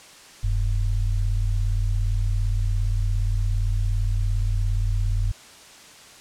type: tone pair together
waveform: sine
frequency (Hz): 41.62 / 99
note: E1 / G2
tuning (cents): +17 / +18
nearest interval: octave + minor third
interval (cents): 1501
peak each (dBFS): -21 / -24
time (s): 0.43-5.32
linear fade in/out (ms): 10
effects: white hiss -46 dBFS RMS until 6.2 s + low-pass 8000 Hz 12 dB/octave